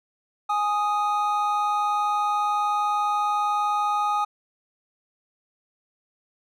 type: tone pair together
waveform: triangle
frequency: 830.6 / 1244.5 Hz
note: G#5 / D#6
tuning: 0 / 0 cents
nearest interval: perfect fifth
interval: 700 cents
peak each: -22 dBFS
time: 0.49-4.25 s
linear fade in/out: 10 ms
effects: none